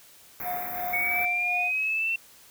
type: band-stop noise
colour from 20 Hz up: white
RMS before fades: -35 dBFS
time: 0.4-1.25 s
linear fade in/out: 0 ms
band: 2400 to 12000 Hz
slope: 96 dB/octave
type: tone with tremolo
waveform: triangle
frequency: 716 Hz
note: F5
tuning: 43 cents sharp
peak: -27 dBFS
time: 0.42-1.72 s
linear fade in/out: 50 ms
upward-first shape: sine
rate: 2.8 Hz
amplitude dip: 60%
type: exponential sweep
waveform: sine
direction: up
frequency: 2217 to 2707 Hz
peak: -24 dBFS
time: 0.93-2.16 s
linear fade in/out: 5 ms
effects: white hiss -53 dBFS RMS until 2.5 s